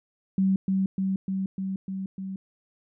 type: tone with echo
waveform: sine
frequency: 191.6 Hz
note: G3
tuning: 39 cents flat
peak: -19 dBFS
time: 0.38-0.56 s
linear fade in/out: 2 ms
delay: 300 ms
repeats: 6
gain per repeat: -2 dB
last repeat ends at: 2.36 s
effects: none